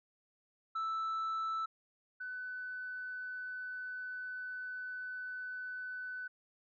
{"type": "tone pair in turn", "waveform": "sine", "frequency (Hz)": [1318.5, 1501.3], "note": ["E6", "F#6"], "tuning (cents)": [0, 25], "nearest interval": "major second", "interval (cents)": 225, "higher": "second", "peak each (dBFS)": [-31, -39], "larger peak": "first", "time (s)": [[0.75, 1.66], [2.2, 6.28]], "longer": "second", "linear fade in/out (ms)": 10, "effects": ["tanh soft clip ceiling -33 dBFS"]}